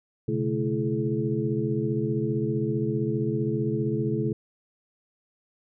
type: tone cluster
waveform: sine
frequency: 124.6 / 139.9 / 217.4 / 333.8 / 425.9 Hz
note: B2 / C#3 / A3 / E4 / G#4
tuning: +16 / +16 / -21 / +22 / +44 cents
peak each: -30 dBFS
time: 0.28-4.33 s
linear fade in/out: 5 ms
effects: none